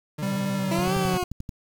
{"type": "tone with vibrato", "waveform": "40% pulse", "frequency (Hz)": 139.2, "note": "C#3", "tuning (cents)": 8, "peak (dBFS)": -29, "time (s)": [0.18, 1.18], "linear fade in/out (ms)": 10, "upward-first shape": "square", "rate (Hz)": 11, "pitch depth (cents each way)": 140}
{"type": "tone with pitch glide", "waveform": "square", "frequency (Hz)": [195.9, 180.68], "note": ["G3", "F#3"], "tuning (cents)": [-1, -41], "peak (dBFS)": -26, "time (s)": [0.22, 1.18], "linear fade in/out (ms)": 10, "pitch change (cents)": -140, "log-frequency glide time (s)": [0.54, 0.96]}
{"type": "exponential two-way sweep", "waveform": "20% pulse", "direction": "up then down", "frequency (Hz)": [325.5, 392, 357.8], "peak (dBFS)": -20, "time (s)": [0.71, 1.24], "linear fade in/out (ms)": 5, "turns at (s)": 0.95}
{"type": "click train", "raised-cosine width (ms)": 5, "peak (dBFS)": -21, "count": 9, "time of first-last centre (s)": [0.79, 1.492], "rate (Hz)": 11.4}
{"effects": ["8-bit"]}